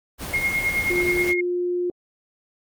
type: noise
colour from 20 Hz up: pink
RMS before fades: -31 dBFS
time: 0.18-1.34 s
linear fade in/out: 50 ms
type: tone with tremolo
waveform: sine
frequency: 2146 Hz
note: C7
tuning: 43 cents sharp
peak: -18 dBFS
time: 0.33-1.41 s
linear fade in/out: 10 ms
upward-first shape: sine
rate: 9.4 Hz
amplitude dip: 60%
type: tone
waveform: sine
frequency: 355.1 Hz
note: F4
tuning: 29 cents sharp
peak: -21 dBFS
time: 0.9-1.9 s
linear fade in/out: 2 ms
effects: Opus 24 kbps